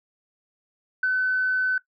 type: tone with ADSR envelope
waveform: sine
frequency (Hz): 1513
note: F#6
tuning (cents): +38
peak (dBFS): -18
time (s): 1.03-1.78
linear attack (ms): 4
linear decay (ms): 36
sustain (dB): -2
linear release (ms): 4
effects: noise-tail reverb RT60 0.1 s tail -17 dB re dry + tanh soft clip ceiling -14 dBFS